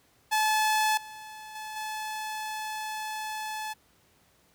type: tone with level steps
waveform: sawtooth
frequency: 863 Hz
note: A5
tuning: 34 cents flat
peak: -19 / -38 / -33 / -29 dBFS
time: 0.31-3.74 s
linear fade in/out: 20 ms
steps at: 0.97 / 1.55 / 1.76 s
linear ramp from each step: 5 ms
effects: pink hiss -64 dBFS RMS until 4.54 s + high-pass 60 Hz 12 dB/octave